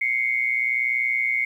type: tone pair together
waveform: sine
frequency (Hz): 2096 / 2217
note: C7 / C#7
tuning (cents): +2 / 0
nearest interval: minor second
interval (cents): 98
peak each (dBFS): -23 / -23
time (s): 0.01-1.45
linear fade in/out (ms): 5
effects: 9-bit